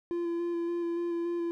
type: tone with vibrato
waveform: triangle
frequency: 342.2 Hz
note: F4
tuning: 35 cents flat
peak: -27 dBFS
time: 0.11-1.51 s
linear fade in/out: 0 ms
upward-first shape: square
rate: 3.5 Hz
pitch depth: 13 cents each way
effects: none